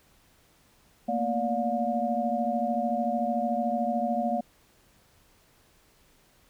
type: tone cluster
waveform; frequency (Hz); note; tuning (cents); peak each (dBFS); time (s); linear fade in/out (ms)
sine; 226.7 / 240.2 / 578 / 714; A#3 / B3 / D5 / F5; -48 / -48 / -28 / +38; -31 / -32 / -32 / -28; 1.08-4.41; 10
effects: pink hiss -62 dBFS RMS until 6.49 s

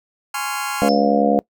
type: chord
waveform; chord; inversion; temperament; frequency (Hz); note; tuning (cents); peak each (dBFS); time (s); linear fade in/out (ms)
sawtooth; Db major seventh; second; just; 831.5 / 1039.4 / 1108.7 / 1385.9; Ab5 / C6 / Db6 / F6; +2 / -12 / 0 / -14; -23 / -26 / -26 / -23; 0.34-0.89; 5
type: harmonic tone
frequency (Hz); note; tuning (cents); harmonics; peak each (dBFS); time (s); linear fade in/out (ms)
70.3; C#2; +25; 3 / 4 / 5 / 6 / 7 / 8 / 9 / 10; -19 / -20 / -31 / -29 / -19 / -22 / -31 / -19; 0.82-1.39; 0
type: tone with exponential decay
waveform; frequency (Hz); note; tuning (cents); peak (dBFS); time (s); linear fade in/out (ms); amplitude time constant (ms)
sine; 5274; E8; 0; -23; 0.89-1.22; 0; 71
effects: noise-tail reverb RT60 0.1 s tail -23 dB re dry

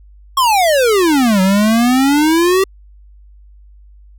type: exponential two-way sweep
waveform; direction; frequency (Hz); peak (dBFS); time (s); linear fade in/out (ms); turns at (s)
square; down then up; 1108.7 to 185 to 390.9; -10; 0.37-2.64; 5; 1.41
effects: added 50 Hz sine -39 dBFS peak until 4.18 s

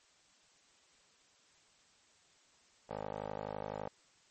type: tone with band-pass filter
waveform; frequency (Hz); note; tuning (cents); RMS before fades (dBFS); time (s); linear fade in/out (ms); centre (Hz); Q
15% pulse; 51.91; G#1; 0; -42; 2.89-3.89; 10; 680; 2.2
effects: white hiss -67 dBFS RMS until 4.3 s + MP3 32 kbps

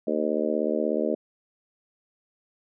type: harmonic tone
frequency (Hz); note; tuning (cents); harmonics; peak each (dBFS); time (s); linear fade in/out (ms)
76.6; D#2; -27; 3 / 4 / 5 / 6 / 7 / 8; -30 / -30 / -30 / -30 / -30 / -30; 0.07-1.15; 5
effects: none

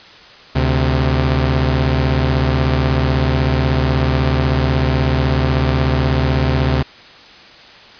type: tone pair together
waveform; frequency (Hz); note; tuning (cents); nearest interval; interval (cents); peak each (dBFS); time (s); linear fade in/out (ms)
sawtooth; 73.42 / 130.6; D2 / C3; 0 / -3; minor seventh; 997; -12; 0.55-6.83; 10
effects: white hiss -40 dBFS RMS until 7.99 s + resampled to 11025 Hz

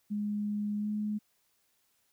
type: tone with pitch glide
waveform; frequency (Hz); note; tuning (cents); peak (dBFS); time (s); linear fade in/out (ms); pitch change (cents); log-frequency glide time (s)
sine; 207.7 to 210.7; G#3 to G#3; 0 to +25; -30; 0.1-1.19; 20; +25; 0.78-0.88
effects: white hiss -73 dBFS RMS until 2.12 s

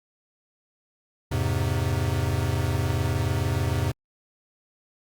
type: chord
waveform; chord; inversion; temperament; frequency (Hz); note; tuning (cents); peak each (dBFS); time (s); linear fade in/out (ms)
square; E augmented; none; equal with one note detuned; 84.38 / 103.83 / 130.81; E2 / G#2 / B#2; +41 / 0 / 0; -28; 1.31-3.92; 10
effects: Opus 48 kbps

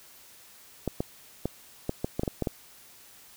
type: clicks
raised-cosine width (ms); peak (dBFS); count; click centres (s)
2; -14; 10; 0.877 / 1.005 / 1.456 / 1.894 / 2.045 / 2.195 / 2.234 / 2.278 / 2.423 / 2.472
effects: white hiss -53 dBFS RMS until 3.36 s

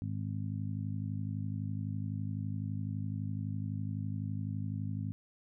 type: harmonic tone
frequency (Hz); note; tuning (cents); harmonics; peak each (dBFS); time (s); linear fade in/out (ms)
51.9; G#1; 0; 2 / 3 / 4 / 5; -36 / -40 / -42 / -44; 0.02-5.12; 0
effects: none

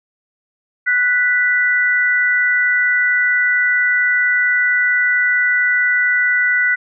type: tone pair together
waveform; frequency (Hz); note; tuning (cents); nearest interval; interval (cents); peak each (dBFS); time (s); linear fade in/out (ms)
sine; 1480 / 1975.6; F#6 / B6; 0 / 0; perfect fourth; 500; -15; 0.86-6.76; 20
effects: none

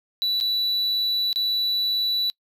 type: tone with dropouts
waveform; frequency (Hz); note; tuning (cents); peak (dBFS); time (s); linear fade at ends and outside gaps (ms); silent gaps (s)
triangle; 3951; B7; 0; -19; 0.22-2.3; 0; 0.402-0.41 / 1.329-1.359
effects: noise-tail reverb RT60 0.1 s tail -26 dB re dry

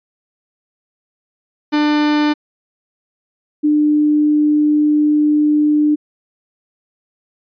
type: tone pair in turn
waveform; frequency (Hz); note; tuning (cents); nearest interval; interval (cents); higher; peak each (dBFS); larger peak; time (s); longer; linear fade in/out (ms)
45% pulse / sine; 298.3 / 299.4; D4 / D4; +27 / +33; unison; 6; second; -12 / -10; second; 1.72-2.34 / 3.63-5.96; second; 20
effects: resampled to 11025 Hz

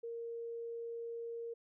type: tone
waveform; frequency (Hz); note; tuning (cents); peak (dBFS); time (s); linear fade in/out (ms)
sine; 464.8; A#4; -5; -40; 0.03-1.54; 10
effects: none

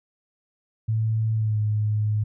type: tone with pitch glide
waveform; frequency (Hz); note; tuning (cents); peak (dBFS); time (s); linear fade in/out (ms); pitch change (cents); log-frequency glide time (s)
sine; 110.7 to 106.31; A2 to G#2; +11 to +41; -20; 0.88-2.24; 10; -70; 1.34-1.59
effects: none

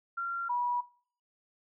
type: tone pair in turn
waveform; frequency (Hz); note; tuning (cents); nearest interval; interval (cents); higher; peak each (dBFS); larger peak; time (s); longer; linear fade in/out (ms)
sine; 1378 / 972.2; F6 / B5; -24 / -28; tritone; 604; first; -31 / -28; second; 0.17-0.49 / 0.49-0.81; neither; 10
effects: noise-tail reverb RT60 0.5 s tail -21 dB re dry

